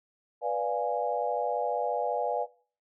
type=chord; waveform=sine; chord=B diminished seventh; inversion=none; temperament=equal with one note detuned; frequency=492.5 / 587.3 / 698.5 / 830.6 Hz; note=B4 / D5 / F5 / Ab5; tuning=-5 / 0 / 0 / 0 cents; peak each=-32 dBFS; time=0.41-2.47 s; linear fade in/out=50 ms; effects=noise-tail reverb RT60 0.4 s tail -19 dB re dry